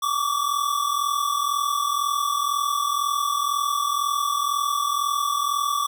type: tone pair together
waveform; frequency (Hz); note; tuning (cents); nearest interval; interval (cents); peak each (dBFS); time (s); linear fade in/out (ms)
square; 1133 / 1175; C#6 / D6; +37 / +1; minor second; 64; -25; 0.02-5.87; 10
effects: none